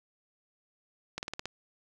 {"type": "slowing click train", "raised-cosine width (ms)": 0.2, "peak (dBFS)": -18, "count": 6, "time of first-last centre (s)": [1.18, 1.456], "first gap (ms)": 49, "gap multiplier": 1.06, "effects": []}